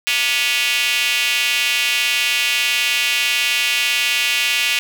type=tone with high-pass filter; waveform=square; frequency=130.81 Hz; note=C3; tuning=in tune; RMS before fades=-18 dBFS; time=0.07-4.79 s; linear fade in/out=0 ms; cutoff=2600 Hz; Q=3.3; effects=none